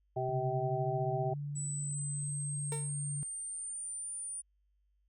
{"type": "harmonic tone", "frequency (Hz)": 128.8, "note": "C3", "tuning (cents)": -27, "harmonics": [1, 3, 5, 6], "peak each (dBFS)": [-37, -37, -37, -37], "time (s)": [0.16, 1.34], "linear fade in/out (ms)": 10}
{"type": "tone with pitch glide", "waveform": "sine", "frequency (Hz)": [138.59, 144.64], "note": ["C#3", "D3"], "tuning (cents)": [0, -26], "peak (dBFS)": -36, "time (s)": [0.29, 3.23], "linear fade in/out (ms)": 0, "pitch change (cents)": 74, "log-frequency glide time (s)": [0.46, 1.05]}
{"type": "exponential sweep", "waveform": "sine", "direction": "up", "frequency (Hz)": [7902, 9390], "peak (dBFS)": -38, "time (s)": [1.55, 4.42], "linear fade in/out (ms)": 20}
{"type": "tone with exponential decay", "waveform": "30% pulse", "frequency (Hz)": 455.1, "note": "A#4", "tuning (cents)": -42, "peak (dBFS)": -33, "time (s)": [2.72, 2.95], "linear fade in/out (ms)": 1, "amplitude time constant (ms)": 50}
{"effects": ["added 50 Hz sine -70 dBFS peak until 5.08 s"]}